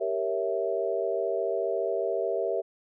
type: chord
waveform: sine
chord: G diminished seventh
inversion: none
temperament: equal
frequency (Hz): 392 / 466.2 / 554.4 / 659.3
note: G4 / Bb4 / Db5 / Fb5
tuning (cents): 0 / 0 / 0 / 0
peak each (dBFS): -31 / -31 / -33 / -30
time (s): 0-2.62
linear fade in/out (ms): 20
effects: none